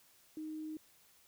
sine tone, 311.1 Hz, D#4, in tune, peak -40 dBFS, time 0.37-0.77 s, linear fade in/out 2 ms, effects white hiss -66 dBFS RMS until 1.27 s

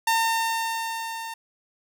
sawtooth tone with level ramp, 908 Hz, A#5, 46 cents flat, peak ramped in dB -15 to -29 dBFS, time 0.07-1.34 s, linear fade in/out 5 ms, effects none

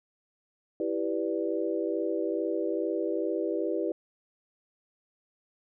sine chord, E minor seventh, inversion none, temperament equal, 329.6 / 392 / 493.9 / 587.3 Hz, E4 / G4 / B4 / D5, 0 / 0 / 0 / 0 cents, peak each -31 / -32 / -33 / -35 dBFS, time 0.8-3.92 s, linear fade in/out 2 ms, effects none

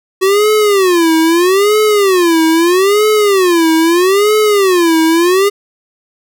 square tone with vibrato, 371.5 Hz, F#4, 7 cents sharp, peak -8 dBFS, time 0.21-5.5 s, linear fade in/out 20 ms, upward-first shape sine, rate 0.78 Hz, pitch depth 250 cents each way, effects none

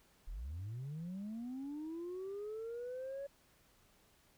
sine linear sweep, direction up, 33.63 to 564 Hz, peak -39 dBFS, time 0.27-3.27 s, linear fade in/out 10 ms, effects tanh soft clip ceiling -39 dBFS + pink hiss -69 dBFS RMS until 4.37 s

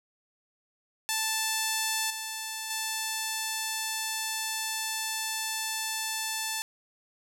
5% pulse tone with level steps, 880 Hz, A5, in tune, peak -15 / -22 / -18 dBFS, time 1.09-6.62 s, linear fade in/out 0 ms, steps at 2.1 / 2.7 s, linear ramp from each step 5 ms, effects none

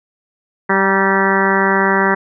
harmonic tone with a mistuned harmonic, 194.5 Hz, G3, 13 cents flat, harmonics 1 / 2 / 3 / 4 / 5 / 6 / 7 / 8 / 9 / 10, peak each -19 / -18 / -24 / -23 / -19 / -22 / -23 / -20 / -21 / -21 dBFS, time 0.69-2.15 s, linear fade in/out 10 ms, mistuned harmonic 5, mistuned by -29 cents, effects none

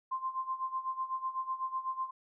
sine tone with tremolo, 1046.5 Hz, C6, in tune, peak -30 dBFS, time 0.11-2.11 s, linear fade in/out 10 ms, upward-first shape sine, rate 8 Hz, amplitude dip 80%, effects none

